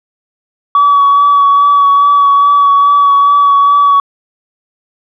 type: tone with vibrato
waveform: sine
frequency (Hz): 1136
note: C#6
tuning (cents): +42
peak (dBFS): -3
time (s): 0.75-4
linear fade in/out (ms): 2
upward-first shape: sine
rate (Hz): 2.4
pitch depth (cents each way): 18
effects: tanh soft clip ceiling -1 dBFS